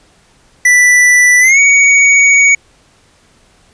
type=tone with pitch glide; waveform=square; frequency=1975.5 to 2243 Hz; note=B6 to C#7; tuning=0 to +20 cents; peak=-5 dBFS; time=0.65-2.55 s; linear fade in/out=5 ms; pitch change=+220 cents; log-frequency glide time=1.4-1.59 s; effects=pink hiss -49 dBFS RMS until 3.73 s + resampled to 22050 Hz